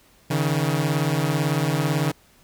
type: beating tone pair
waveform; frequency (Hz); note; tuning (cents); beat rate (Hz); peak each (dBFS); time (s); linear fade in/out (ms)
sawtooth; 140.4 / 158.4; C#3 / D#3; +22 / +31; 18; -19; 0.3-2.12; 10
effects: pink hiss -56 dBFS RMS until 2.43 s